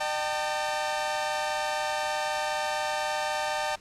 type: tone cluster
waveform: sawtooth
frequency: 606 / 778 / 897 Hz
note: D#5 / G5 / A5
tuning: -46 / -13 / +33 cents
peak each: -28 dBFS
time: 0-3.76 s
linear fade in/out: 10 ms
effects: pink hiss -54 dBFS RMS until 3.8 s + low-pass 8000 Hz 12 dB/octave